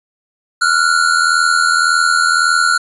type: tone pair together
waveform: square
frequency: 1375.2 / 1457 Hz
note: F6 / F#6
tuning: -27 / -27 cents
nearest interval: minor second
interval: 100 cents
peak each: -14 dBFS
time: 0.61-2.78 s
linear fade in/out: 10 ms
effects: resampled to 24000 Hz